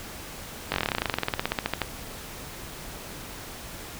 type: slowing click train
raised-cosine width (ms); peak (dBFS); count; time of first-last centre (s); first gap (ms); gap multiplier
0.3; -8; 26; 0.72-1.817; 20; 1.06
effects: pink hiss -40 dBFS RMS until 3.99 s